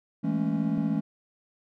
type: chord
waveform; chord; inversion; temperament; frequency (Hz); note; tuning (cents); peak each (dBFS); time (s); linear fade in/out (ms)
triangle; A major seventh; second; equal with one note detuned; 164.81 / 207.7 / 223.6 / 277.2; E3 / G#3 / A3 / C#4; 0 / 0 / +28 / 0; -28; 0.23-1.01; 20
type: click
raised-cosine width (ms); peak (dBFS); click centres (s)
2; -30; 0.78
effects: none